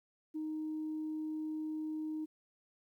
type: tone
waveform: sine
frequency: 310.8 Hz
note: D#4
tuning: 2 cents flat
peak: -35 dBFS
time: 0.34-2.26 s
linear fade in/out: 20 ms
effects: tanh soft clip ceiling -32 dBFS + 12-bit